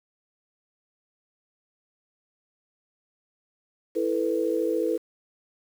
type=chord; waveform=sine; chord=E suspended fourth; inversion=none; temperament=equal; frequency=329.6 / 440 / 493.9 Hz; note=E4 / A4 / B4; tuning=0 / 0 / 0 cents; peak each=-27 dBFS; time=3.95-4.98 s; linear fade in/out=20 ms; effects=8-bit